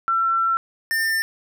sine / square tone pair in turn, 1348 / 1799.2 Hz, E6 / A6, +38 / +38 cents, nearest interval perfect fourth, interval 500 cents, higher second, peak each -17 / -20 dBFS, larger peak first, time 0.08-0.57 / 0.91-1.22 s, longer first, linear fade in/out 0 ms, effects none

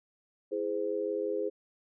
sine chord, E augmented, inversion none, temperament equal with one note detuned, 329.6 / 415.3 / 513.7 Hz, E4 / G#4 / B#4, 0 / 0 / -32 cents, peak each -37 / -32 / -34 dBFS, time 0.51-1.5 s, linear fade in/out 20 ms, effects none

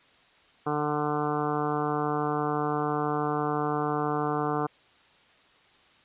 harmonic tone, 149 Hz, D3, 25 cents sharp, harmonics 1 / 2 / 3 / 4 / 5 / 6 / 7 / 8 / 9 / 10, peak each -34 / -32 / -31 / -43 / -32 / -38 / -35 / -35 / -39 / -44 dBFS, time 0.66-4.67 s, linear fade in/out 10 ms, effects white hiss -59 dBFS RMS until 6.04 s + resampled to 8000 Hz

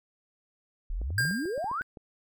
sine exponential sweep, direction up, 33.22 to 1574 Hz, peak -29 dBFS, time 0.9-1.82 s, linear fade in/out 0 ms
clicks, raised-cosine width 2 ms, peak -31 dBFS, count 11, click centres 1.016 / 1.105 / 1.206 / 1.253 / 1.311 / 1.456 / 1.578 / 1.643 / 1.714 / 1.811 / 1.972 s
square tone with exponential decay, 1604 Hz, G6, 39 cents sharp, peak -23 dBFS, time 1.18-1.83 s, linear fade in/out 2 ms, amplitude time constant 140 ms
effects none

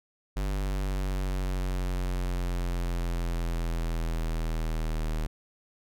square exponential sweep, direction down, 49 to 38.89 Hz, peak -28 dBFS, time 0.36-5.27 s, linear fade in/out 10 ms, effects none

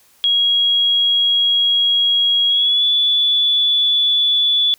sine tone with pitch glide, 3300 to 3448 Hz, G#7 to A7, -12 to -36 cents, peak -12 dBFS, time 0.24-4.74 s, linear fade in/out 0 ms, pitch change +76 cents, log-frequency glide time 2.49-2.85 s, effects white hiss -53 dBFS RMS until 4.78 s

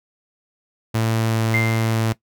sawtooth tone, 112.3 Hz, A2, 36 cents sharp, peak -14 dBFS, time 0.94-2.13 s, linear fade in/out 10 ms
sine tone with exponential decay, 2093 Hz, C7, in tune, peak -17 dBFS, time 1.54-2.14 s, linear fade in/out 2 ms, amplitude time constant 130 ms
effects noise-tail reverb RT60 0.1 s tail -18 dB re dry

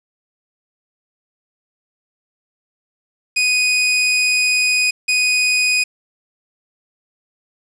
sawtooth tone bursts at uneven times, 2489 Hz, D#7, in tune, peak -10 dBFS, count 2, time 3.36-4.91 / 5.08-5.84 s, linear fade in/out 10 ms, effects resampled to 22050 Hz + 7-bit

